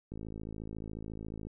click train, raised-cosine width 3 ms, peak -29 dBFS, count 74, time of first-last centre 0.12-1.469 s, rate 54.1 Hz, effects none

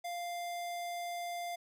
square tone, 697 Hz, F5, 4 cents flat, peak -38 dBFS, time 0.04-1.56 s, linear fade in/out 10 ms, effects none

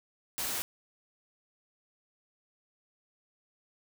white noise, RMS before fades -34 dBFS, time 0.38-0.62 s, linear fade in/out 0 ms, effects none

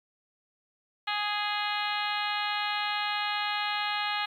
harmonic tone, 415.3 Hz, G#4, in tune, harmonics 2 / 3 / 4 / 5 / 6 / 7 / 8 / 9 / 10, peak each -33 / -35 / -36 / -37 / -38 / -38 / -39 / -40 / -40 dBFS, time 1.07-4.26 s, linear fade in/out 10 ms, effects 10-bit

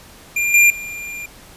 square tone with level steps, 2394 Hz, D7, 33 cents sharp, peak -17 / -9 / -28 dBFS, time 0.36-1.26 s, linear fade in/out 5 ms, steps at 0.54 / 0.7 s, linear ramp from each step 2 ms, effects pink hiss -43 dBFS RMS until 1.56 s + resampled to 32000 Hz

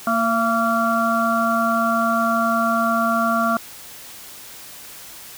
harmonic tone with a mistuned harmonic, 230 Hz, A#3, 23 cents flat, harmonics 1 / 3 / 5 / 6, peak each -22 / -22 / -22 / -22 dBFS, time 0.07-3.57 s, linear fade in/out 2 ms, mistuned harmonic 3, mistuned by -29 cents, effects white hiss -39 dBFS RMS until 5.37 s

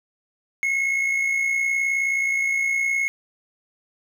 triangle tone with amplitude modulation, 2175 Hz, C#7, 33 cents flat, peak -16 dBFS, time 0.63-3.08 s, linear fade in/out 0 ms, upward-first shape sine, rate 59.2 Hz, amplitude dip 45%, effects none

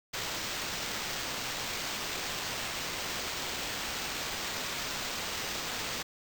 white noise with sample-and-hold, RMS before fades -36 dBFS, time 0.13-6.03 s, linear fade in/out 10 ms, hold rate 11025 Hz, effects none

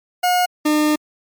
40% pulse tone pair in turn, 720 / 302.7 Hz, F#5 / D#4, -47 / -48 cents, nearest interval octave + minor third, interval 1501 cents, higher first, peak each -13 dBFS, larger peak neither, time 0.23-0.46 / 0.65-0.96 s, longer second, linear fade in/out 10 ms, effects MP3 96 kbps

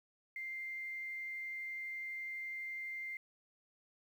sine tone with quantisation, 2096 Hz, C7, 2 cents sharp, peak -40 dBFS, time 0.36-3.17 s, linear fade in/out 2 ms, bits 11, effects none

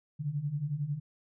sine beating tone pair, 138.59 / 149.59 Hz, C#3 / D3, 0 / +32 cents, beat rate 11 Hz, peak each -36 / -32 dBFS, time 0.19-1 s, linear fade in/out 20 ms, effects none

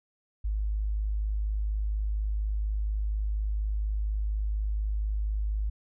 sine tone, 52.1 Hz, G#1, 6 cents sharp, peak -26 dBFS, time 0.44-5.7 s, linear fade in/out 10 ms, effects none

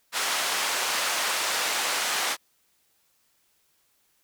pink band-pass noise, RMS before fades -27 dBFS, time 0.12-2.37 s, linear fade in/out 50 ms, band 840 to 9500 Hz, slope 12 dB/octave, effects white hiss -68 dBFS RMS until 4.23 s

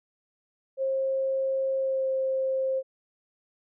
sine tone with pitch glide, 534 to 528.8 Hz, C5 to C5, +35 to +18 cents, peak -24 dBFS, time 0.77-2.83 s, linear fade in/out 50 ms, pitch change -17 cents, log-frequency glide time 1.78-2.08 s, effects none

